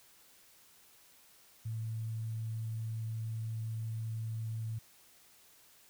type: tone with sample-and-hold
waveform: sine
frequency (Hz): 111.8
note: A2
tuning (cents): +28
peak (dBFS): -35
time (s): 1.65-4.79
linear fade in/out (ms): 10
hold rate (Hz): 8820
effects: white hiss -62 dBFS RMS until 5.89 s